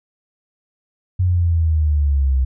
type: exponential sweep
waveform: sine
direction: down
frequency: 92.5 to 64.1 Hz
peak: -13 dBFS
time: 1.19-2.45 s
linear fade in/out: 10 ms
effects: none